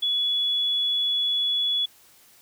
sine tone, 3397 Hz, G#7, 38 cents sharp, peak -21 dBFS, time 0.02-1.86 s, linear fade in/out 10 ms, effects white hiss -55 dBFS RMS until 2.41 s

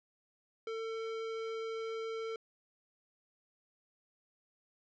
sine tone with hard clipping, 448.8 Hz, A4, 34 cents sharp, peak -39 dBFS, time 0.67-2.36 s, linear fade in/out 2 ms, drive 18 dB, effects low-pass 5000 Hz 12 dB/octave

